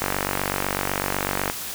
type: click train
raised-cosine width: 0.5 ms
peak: -7 dBFS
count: 72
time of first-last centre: 0.02-1.499 s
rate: 48 Hz
effects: white hiss -32 dBFS RMS until 1.74 s